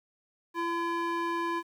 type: tone with band-pass filter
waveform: square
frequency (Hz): 338.8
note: E4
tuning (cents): +48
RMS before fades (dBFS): -31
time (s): 0.54-1.63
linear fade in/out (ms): 50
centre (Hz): 1100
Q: 1.2
effects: 10-bit